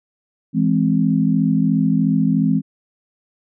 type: chord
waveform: sine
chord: E augmented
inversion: none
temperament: equal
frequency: 164.81 / 207.7 / 261.6 Hz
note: E3 / G#3 / B#3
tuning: 0 / 0 / 0 cents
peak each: -18 dBFS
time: 0.53-2.62 s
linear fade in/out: 50 ms
effects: none

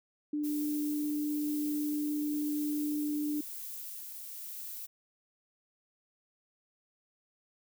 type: tone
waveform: sine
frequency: 297.3 Hz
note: D4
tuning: 21 cents sharp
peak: -30 dBFS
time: 0.33-3.41 s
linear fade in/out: 5 ms
type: noise with tremolo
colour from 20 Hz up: violet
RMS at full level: -42 dBFS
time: 0.43-4.87 s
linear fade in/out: 20 ms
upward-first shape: sine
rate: 1 Hz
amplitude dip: 25%
effects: none

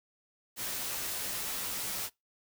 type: noise with comb filter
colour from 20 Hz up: white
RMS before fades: -36 dBFS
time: 0.56-2.1 s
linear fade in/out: 50 ms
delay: 13 ms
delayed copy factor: -0.6
effects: noise-tail reverb RT60 0.2 s tail -24 dB re dry

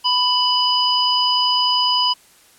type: harmonic tone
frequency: 993 Hz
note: B5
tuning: 9 cents sharp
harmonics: 1 / 3 / 5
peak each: -19 / -19 / -19 dBFS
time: 0.04-2.14 s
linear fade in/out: 20 ms
effects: white hiss -51 dBFS RMS until 2.58 s + low-pass 12000 Hz 12 dB/octave

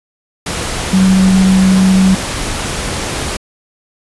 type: tone in noise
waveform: sine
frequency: 189 Hz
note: F#3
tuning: 37 cents sharp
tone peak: -6 dBFS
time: 0.93-2.15 s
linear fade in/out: 5 ms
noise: pink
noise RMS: -19 dBFS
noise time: 0.46-3.37 s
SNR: +10 dB
effects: resampled to 24000 Hz

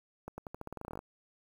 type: accelerating click train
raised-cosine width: 1 ms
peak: -27 dBFS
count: 16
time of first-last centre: 0.28-0.991 s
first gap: 100 ms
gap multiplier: 0.88
effects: 9-bit

